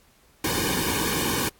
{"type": "noise with comb filter", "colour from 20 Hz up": "pink", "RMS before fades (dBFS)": -25, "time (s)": [0.44, 1.49], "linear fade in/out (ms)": 5, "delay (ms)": 1.5, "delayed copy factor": -1, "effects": ["pink hiss -59 dBFS RMS until 1.59 s", "AAC 64 kbps"]}